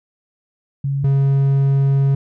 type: tone pair in turn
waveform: sine / triangle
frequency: 138.59 / 137.63 Hz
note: C#3 / C#3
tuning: 0 / -12 cents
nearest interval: unison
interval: 12 cents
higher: first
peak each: -17 / -10 dBFS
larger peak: second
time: 0.84-1.04 / 1.04-2.15 s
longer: second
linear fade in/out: 5 ms
effects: none